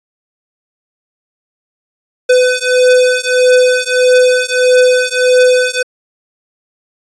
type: beating tone pair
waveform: square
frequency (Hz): 502 / 503.6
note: B4 / B4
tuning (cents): +28 / +34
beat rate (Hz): 1.6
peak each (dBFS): -11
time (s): 2.29-5.83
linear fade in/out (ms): 10
effects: resampled to 22050 Hz